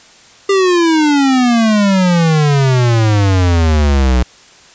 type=exponential sweep; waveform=square; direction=down; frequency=400 to 60.3 Hz; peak=-9 dBFS; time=0.49-4.23 s; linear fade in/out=5 ms; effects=white hiss -42 dBFS RMS until 4.74 s + resampled to 16000 Hz